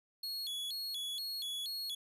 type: tone with vibrato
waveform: 45% pulse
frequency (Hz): 3821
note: A#7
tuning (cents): +42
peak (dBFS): -37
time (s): 0.23-1.95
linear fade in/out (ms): 5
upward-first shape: square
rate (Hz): 2.1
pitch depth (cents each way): 210
effects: resampled to 32000 Hz